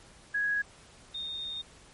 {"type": "tone pair in turn", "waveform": "sine", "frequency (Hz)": [1663, 3673], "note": ["G#6", "A#7"], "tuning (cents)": [2, -26], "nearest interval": "octave + major second", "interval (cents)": 1372, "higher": "second", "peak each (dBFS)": [-26, -34], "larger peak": "first", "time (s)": [[0.34, 0.62], [1.14, 1.62]], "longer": "second", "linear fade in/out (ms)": 10, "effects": ["pink hiss -55 dBFS RMS until 1.93 s", "MP3 48 kbps"]}